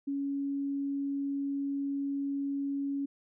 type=tone; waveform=sine; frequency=279.1 Hz; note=C#4; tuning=12 cents sharp; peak=-30 dBFS; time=0.07-3.06 s; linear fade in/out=10 ms; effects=none